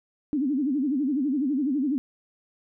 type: tone with vibrato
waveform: sine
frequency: 277.2 Hz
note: C#4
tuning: in tune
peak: -22 dBFS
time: 0.33-1.98 s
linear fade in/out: 0 ms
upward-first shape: sine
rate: 12 Hz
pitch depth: 180 cents each way
effects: none